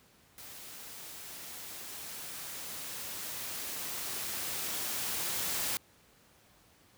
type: noise with level ramp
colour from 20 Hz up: white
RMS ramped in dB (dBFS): -48 to -33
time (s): 0.38-5.77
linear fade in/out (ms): 0
effects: pink hiss -63 dBFS RMS until 6.97 s + high-pass 60 Hz 12 dB/octave